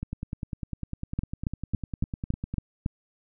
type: two click trains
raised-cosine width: 5 ms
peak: -19 / -14 dBFS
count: 26 / 7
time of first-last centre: 0.03-2.54 / 1.19-2.861 s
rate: 9.96 / 3.59 Hz
effects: none